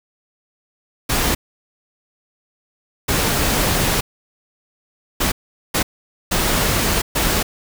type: noise bursts at uneven times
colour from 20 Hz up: pink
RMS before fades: -18 dBFS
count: 6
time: 1.09-1.35 / 3.08-4.01 / 5.2-5.32 / 5.74-5.83 / 6.31-7.02 / 7.15-7.43 s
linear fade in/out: 10 ms
effects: none